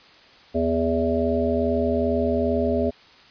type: harmonic tone with a mistuned harmonic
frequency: 82.41 Hz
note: E2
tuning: in tune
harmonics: 1 / 3 / 5 / 7 / 8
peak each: -28 / -24 / -25 / -26 / -27 dBFS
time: 0.54-2.91 s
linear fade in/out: 20 ms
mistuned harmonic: 1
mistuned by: -63 cents
effects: white hiss -50 dBFS RMS until 3.3 s + resampled to 11025 Hz

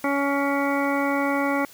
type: harmonic tone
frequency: 280.5 Hz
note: C#4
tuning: 21 cents sharp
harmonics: 1 / 2 / 3 / 4 / 5 / 7 / 8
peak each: -24 / -27 / -29 / -30 / -31 / -32 / -33 dBFS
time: 0.04-1.65 s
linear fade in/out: 2 ms
effects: white hiss -48 dBFS RMS until 1.73 s

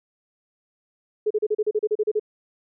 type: tone bursts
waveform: sine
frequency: 425.6 Hz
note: G#4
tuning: 42 cents sharp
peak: -18 dBFS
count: 12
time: 1.26-2.197 s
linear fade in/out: 10 ms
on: 46 ms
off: 35 ms
effects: none

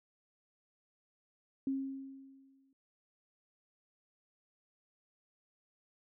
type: tone with exponential decay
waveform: sine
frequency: 270 Hz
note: C#4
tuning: 45 cents flat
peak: -30 dBFS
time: 1.67-2.73 s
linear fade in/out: 2 ms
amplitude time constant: 230 ms
effects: none

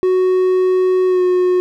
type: tone with pitch glide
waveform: triangle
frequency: 370 to 363.2 Hz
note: F#4 to F#4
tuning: 0 to -32 cents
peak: -9 dBFS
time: 0.03-1.6 s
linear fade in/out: 0 ms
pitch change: -32 cents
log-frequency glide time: 1.07-1.22 s
effects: none

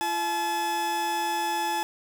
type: tone pair together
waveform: 40% pulse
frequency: 340.8 / 858.8 Hz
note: F4 / A5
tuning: -42 / -42 cents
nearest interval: octave + major third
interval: 1600 cents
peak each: -34 / -25 dBFS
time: 0.01-1.83 s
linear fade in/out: 0 ms
effects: none

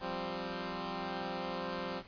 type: chord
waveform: 10% pulse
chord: F suspended second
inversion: none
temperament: equal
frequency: 174.61 / 196 / 261.6 Hz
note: F3 / G3 / C4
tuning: 0 / 0 / 0 cents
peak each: -33 dBFS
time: 0-2.03 s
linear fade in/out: 50 ms
effects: pink hiss -55 dBFS RMS until 2.07 s + resampled to 11025 Hz

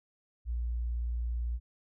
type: tone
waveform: sine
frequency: 59 Hz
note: A#1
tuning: 22 cents sharp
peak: -30 dBFS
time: 0.45-1.6 s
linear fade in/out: 50 ms
effects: none

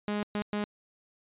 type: tone bursts at uneven times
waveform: sawtooth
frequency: 207.7 Hz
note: G#3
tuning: in tune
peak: -25 dBFS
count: 3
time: 0.08-0.23 / 0.35-0.42 / 0.53-0.64 s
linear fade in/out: 0 ms
effects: resampled to 8000 Hz

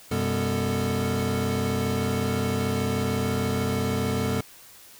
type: tone cluster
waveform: square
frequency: 93.4 / 127 / 199.7 / 246.2 / 441.9 Hz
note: F#2 / B2 / G3 / B3 / A4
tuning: +17 / +49 / +32 / -5 / +7 cents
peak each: -31 dBFS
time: 0.11-4.41 s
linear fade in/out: 5 ms
effects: white hiss -49 dBFS RMS until 4.99 s

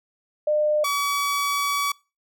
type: tone pair in turn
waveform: sine / sawtooth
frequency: 603 / 1139 Hz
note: D5 / C#6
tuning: +46 / +47 cents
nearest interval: major seventh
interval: 1101 cents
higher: second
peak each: -18 dBFS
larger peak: neither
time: 0.47-0.84 / 0.84-1.92 s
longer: second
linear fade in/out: 5 ms
effects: noise-tail reverb RT60 0.3 s tail -24 dB re dry

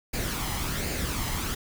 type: noise with flanger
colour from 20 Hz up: pink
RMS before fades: -30 dBFS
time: 0.13-1.55 s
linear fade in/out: 10 ms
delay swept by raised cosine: 0.43 to 1 ms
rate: 1.3 Hz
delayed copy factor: +0.5
effects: none

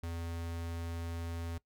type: tone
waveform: square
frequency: 84 Hz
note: E2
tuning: 33 cents sharp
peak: -38 dBFS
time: 0.03-1.58 s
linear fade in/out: 5 ms
effects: noise-tail reverb RT60 0.1 s tail -20 dB re dry

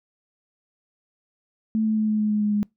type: tone with pitch steps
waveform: sine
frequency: 219.3 / 217.5 / 215.8 / 214 / 212.3 / 210.6 / 208.9 / 207.2 Hz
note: A3 / A3 / A3 / A3 / G#3 / G#3 / G#3 / G#3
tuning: -6 / -20 / -33 / -48 / +38 / +24 / +10 / -4 cents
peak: -19 dBFS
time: 1.75-2.63 s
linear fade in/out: 0 ms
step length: 110 ms
effects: noise-tail reverb RT60 0.2 s tail -26 dB re dry

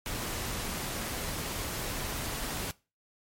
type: noise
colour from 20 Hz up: pink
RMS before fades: -35 dBFS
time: 0.06-2.71 s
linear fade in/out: 0 ms
effects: noise-tail reverb RT60 0.3 s tail -21 dB re dry + MP3 64 kbps

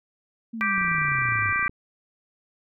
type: exponential sweep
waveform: sine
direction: down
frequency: 233.1 to 98 Hz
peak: -30 dBFS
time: 0.53-1.52 s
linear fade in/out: 10 ms
type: harmonic tone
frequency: 392 Hz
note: G4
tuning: in tune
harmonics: 3 / 4 / 5 / 6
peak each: -27 / -27 / -27 / -27 dBFS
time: 0.61-1.68 s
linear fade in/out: 0 ms
type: click train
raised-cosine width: 3 ms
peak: -29 dBFS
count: 28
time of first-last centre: 0.78-1.695 s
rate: 29.5 Hz
effects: none

